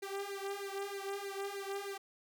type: tone with flanger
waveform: sawtooth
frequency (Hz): 396.5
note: G4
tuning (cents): +20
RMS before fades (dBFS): -41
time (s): 0.02-1.98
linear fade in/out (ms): 10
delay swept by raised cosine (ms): 0.45 to 2.65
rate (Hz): 3.2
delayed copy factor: +1
effects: none